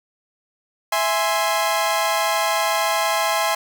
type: chord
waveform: sawtooth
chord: E augmented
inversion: none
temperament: equal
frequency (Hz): 659.3 / 830.6 / 1046.5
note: E5 / G#5 / B#5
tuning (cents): 0 / 0 / 0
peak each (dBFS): -19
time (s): 0.92-3.55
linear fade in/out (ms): 5
effects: none